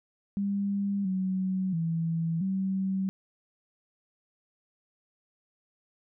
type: tone with pitch steps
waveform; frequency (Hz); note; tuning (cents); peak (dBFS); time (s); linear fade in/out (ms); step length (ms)
sine; 199.9 / 187.8 / 164.7 / 191.3; G3 / F#3 / E3 / G3; +34 / +26 / -1 / -42; -26; 0.37-3.09; 0; 680
effects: none